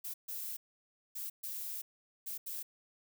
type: noise bursts at uneven times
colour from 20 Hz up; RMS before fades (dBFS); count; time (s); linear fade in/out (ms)
violet; -41; 6; 0.04-0.14 / 0.28-0.57 / 1.15-1.3 / 1.43-1.82 / 2.26-2.38 / 2.46-2.63; 10
effects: none